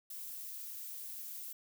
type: noise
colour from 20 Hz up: violet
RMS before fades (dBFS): -45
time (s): 0.1-1.53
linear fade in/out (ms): 5
effects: none